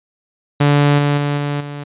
sawtooth tone with level steps, 144.6 Hz, D3, 27 cents flat, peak -6 / -9 / -12 / -14 / -22 dBFS, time 0.6-1.84 s, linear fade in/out 10 ms, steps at 0.98 / 1.17 / 1.37 / 1.6 s, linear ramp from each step 10 ms, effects resampled to 8000 Hz

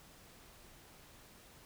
silence, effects pink hiss -59 dBFS RMS until 1.65 s

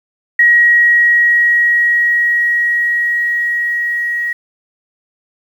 sine tone with level ramp, 1900 Hz, A#6, 33 cents sharp, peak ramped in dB -5 to -15 dBFS, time 0.39-4.33 s, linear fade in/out 5 ms, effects 7-bit

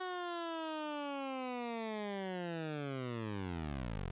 15% pulse linear sweep, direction down, 371.3 to 40.05 Hz, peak -32 dBFS, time 0-4.11 s, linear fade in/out 10 ms, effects resampled to 8000 Hz + 12-bit

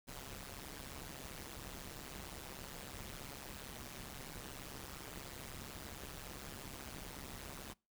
pink noise with amplitude modulation, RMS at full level -45 dBFS, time 0.07-7.74 s, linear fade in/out 20 ms, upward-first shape sine, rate 137 Hz, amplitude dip 95%, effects noise-tail reverb RT60 0.3 s tail -26 dB re dry

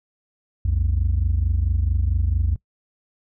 sine tone pair together, 61.71 / 86.2 Hz, B1 / F2, -1 / -22 cents, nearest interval tritone, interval 579 cents, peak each -19 dBFS, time 0.65-2.56 s, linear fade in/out 5 ms, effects noise-tail reverb RT60 0.1 s tail -22 dB re dry + tanh soft clip ceiling -13 dBFS

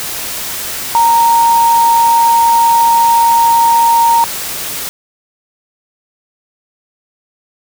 sine tone in noise, 928 Hz, A#5, 8 cents flat, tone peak -6 dBFS, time 0.95-4.24 s, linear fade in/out 0 ms, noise white, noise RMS -21 dBFS, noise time 0-4.89 s, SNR +12 dB, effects none

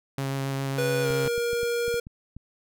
sawtooth tone with vibrato, 136.3 Hz, C#3, 29 cents flat, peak -23 dBFS, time 0.18-1.28 s, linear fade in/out 2 ms, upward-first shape sine, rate 7.3 Hz, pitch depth 10 cents each way
square tone with pitch glide, 489.5 to 473.4 Hz, B4 to A#4, -15 to +27 cents, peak -25 dBFS, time 0.78-2 s, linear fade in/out 5 ms, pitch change -58 cents, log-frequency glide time 1.02-1.07 s
clicks, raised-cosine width 5 ms, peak -28 dBFS, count 9, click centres 1.104 / 1.256 / 1.38 / 1.532 / 1.632 / 1.881 / 1.942 / 2.069 / 2.366 s
effects none

